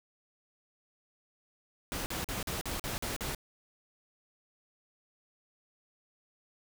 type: noise bursts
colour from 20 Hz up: pink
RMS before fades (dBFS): -36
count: 8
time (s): 1.92-3.348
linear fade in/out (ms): 0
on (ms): 140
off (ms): 44
effects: none